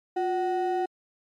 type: ring-modulated tone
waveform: triangle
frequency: 554.4 Hz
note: C#5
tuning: in tune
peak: -19 dBFS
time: 0.16-0.86 s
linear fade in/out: 10 ms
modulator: 198 Hz
effects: MP3 64 kbps